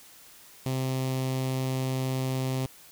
sawtooth tone with notch filter, 130.81 Hz, C3, in tune, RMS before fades -29 dBFS, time 0.66-2.66 s, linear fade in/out 2 ms, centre 1500 Hz, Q 1.4, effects white hiss -52 dBFS RMS until 2.91 s

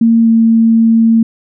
sine tone with pitch glide, 228.9 to 226.7 Hz, A#3 to A#3, -31 to -48 cents, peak -5 dBFS, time 0.01-1.23 s, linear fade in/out 5 ms, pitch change -17 cents, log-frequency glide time 0.22-0.28 s, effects none

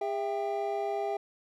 triangle tone cluster, 405.2 / 663 / 791 Hz, G#4 / E5 / G5, -43 / +10 / +15 cents, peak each -31 / -33 / -32 dBFS, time 0.01-1.17 s, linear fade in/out 5 ms, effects none

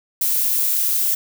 violet noise, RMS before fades -19 dBFS, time 0.21-1.15 s, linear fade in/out 5 ms, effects none

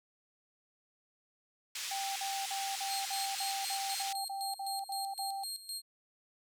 pink band-pass noise, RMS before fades -40 dBFS, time 1.75-4.13 s, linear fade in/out 5 ms, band 2700 to 8800 Hz, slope 12 dB/octave
sine tone bursts, 784 Hz, G5, in tune, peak -36 dBFS, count 12, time 1.91-5.438 s, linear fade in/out 5 ms, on 250 ms, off 48 ms
25% pulse tone with tremolo, 4226 Hz, C8, 16 cents sharp, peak -33 dBFS, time 2.87-5.82 s, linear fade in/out 50 ms, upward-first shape square, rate 3.9 Hz, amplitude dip 75%
effects none

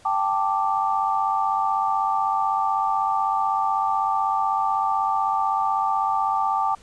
sine chord, G suspended second, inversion none, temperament equal, 784 / 880 / 1174.7 Hz, G5 / A5 / D6, 0 / 0 / 0 cents, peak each -24 dBFS, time 0.05-6.75 s, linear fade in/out 5 ms, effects pink hiss -52 dBFS RMS until 6.82 s + resampled to 22050 Hz

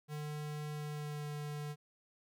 square tone with pitch glide, 149.9 to 148.01 Hz, D3 to D3, +36 to +14 cents, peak -40 dBFS, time 0.08-1.76 s, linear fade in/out 50 ms, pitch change -22 cents, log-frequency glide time 0.78-1.27 s, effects none

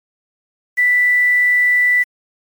sine tone with quantisation, 1975.5 Hz, B6, in tune, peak -10 dBFS, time 0.77-2.04 s, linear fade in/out 20 ms, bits 6, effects MP3 96 kbps

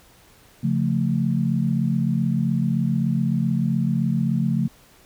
sine chord, Db augmented, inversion none, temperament equal with one note detuned, 138.59 / 174.61 / 221.8 Hz, Db3 / F3 / A3, 0 / 0 / +14 cents, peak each -23 dBFS, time 0.63-4.68 s, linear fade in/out 10 ms, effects pink hiss -53 dBFS RMS until 5.05 s

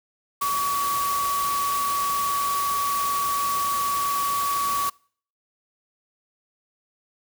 sine tone in noise, 1133 Hz, C#6, 37 cents sharp, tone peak -22 dBFS, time 0.41-4.9 s, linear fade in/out 10 ms, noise white, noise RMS -31 dBFS, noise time 0.41-4.9 s, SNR +6 dB, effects noise-tail reverb RT60 0.5 s tail -25 dB re dry

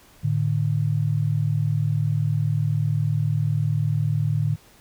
sine tone pair together, 110.01 / 150 Hz, A2 / D3, 0 / +37 cents, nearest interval perfect fourth, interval 537 cents, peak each -22 dBFS, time 0.23-4.56 s, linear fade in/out 20 ms, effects pink hiss -53 dBFS RMS until 4.8 s

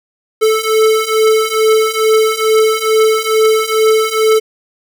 square beating tone pair, 436.7 / 439 Hz, A4 / A4, -13 / -4 cents, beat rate 2.3 Hz, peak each -14 / -12 dBFS, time 0.41-4.4 s, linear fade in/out 20 ms, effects none

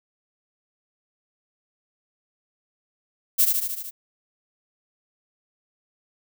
violet noise with echo, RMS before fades -17 dBFS, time 3.38-3.46 s, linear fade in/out 20 ms, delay 75 ms, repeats 6, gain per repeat -3 dB, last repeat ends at 3.91 s, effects none

